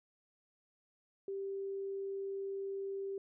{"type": "tone", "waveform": "sine", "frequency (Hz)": 392, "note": "G4", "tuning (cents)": 0, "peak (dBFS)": -37, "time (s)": [1.28, 3.18], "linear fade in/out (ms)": 2, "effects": []}